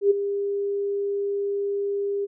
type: tone with ADSR envelope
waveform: sine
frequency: 401.8 Hz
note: G4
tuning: 43 cents sharp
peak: -12 dBFS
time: 0.01-2.27 s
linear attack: 96 ms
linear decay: 14 ms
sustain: -11 dB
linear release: 31 ms
effects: none